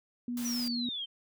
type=tone with vibrato; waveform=sine; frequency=241.1 Hz; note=B3; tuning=41 cents flat; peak=-32 dBFS; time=0.28-0.89 s; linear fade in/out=2 ms; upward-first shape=square; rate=3.7 Hz; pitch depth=10 cents each way
type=noise; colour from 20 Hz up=white; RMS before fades=-43 dBFS; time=0.37-0.68 s; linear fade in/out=2 ms
type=exponential sweep; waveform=sine; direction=down; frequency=6050 to 3101 Hz; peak=-34 dBFS; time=0.44-1.06 s; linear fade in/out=20 ms
effects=none